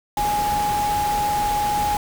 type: tone in noise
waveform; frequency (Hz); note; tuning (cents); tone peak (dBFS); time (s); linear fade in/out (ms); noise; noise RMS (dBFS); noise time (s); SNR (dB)
sine; 830.6; G#5; 0; -19; 0.17-1.97; 2; pink; -29; 0.17-1.97; +7
effects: none